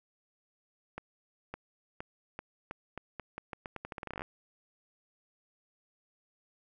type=accelerating click train; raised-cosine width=0.5 ms; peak=-24 dBFS; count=23; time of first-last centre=0.98-4.219 s; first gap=560 ms; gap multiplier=0.83; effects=none